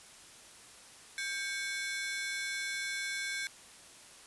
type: ring-modulated tone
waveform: sawtooth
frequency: 1904 Hz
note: A#6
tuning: 36 cents sharp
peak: -28 dBFS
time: 1.18-3.47 s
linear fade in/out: 0 ms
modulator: 319 Hz
effects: white hiss -54 dBFS RMS until 4.26 s + resampled to 24000 Hz